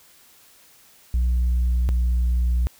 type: tone pair in turn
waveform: sine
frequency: 61 / 60.65 Hz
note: B1 / B1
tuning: -21 / -31 cents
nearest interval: unison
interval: 10 cents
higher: first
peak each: -15 dBFS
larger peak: neither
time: 1.14-1.89 / 1.89-2.67 s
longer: second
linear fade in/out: 0 ms
effects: tanh soft clip ceiling -16 dBFS + white hiss -53 dBFS RMS until 2.79 s